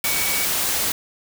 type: tone in noise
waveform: sine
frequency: 2257 Hz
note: C#7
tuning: 31 cents sharp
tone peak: -27 dBFS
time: 0.04-0.45 s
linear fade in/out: 2 ms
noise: white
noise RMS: -22 dBFS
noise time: 0.04-0.92 s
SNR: -8 dB
effects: none